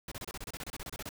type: noise bursts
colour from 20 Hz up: pink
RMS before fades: -41 dBFS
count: 16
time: 0.08-1.091 s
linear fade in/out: 2 ms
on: 36 ms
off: 29 ms
effects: none